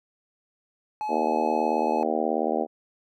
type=tone; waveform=triangle; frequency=853 Hz; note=G#5; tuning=46 cents sharp; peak=-25 dBFS; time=1.01-2.03 s; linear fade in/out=0 ms
type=harmonic tone; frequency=78.4 Hz; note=D#2; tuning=14 cents sharp; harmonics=3 / 4 / 5 / 6 / 7 / 8 / 9 / 10; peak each=-31 / -31 / -31 / -31 / -31 / -31 / -31 / -31 dBFS; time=1.08-2.67 s; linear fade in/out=50 ms
effects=none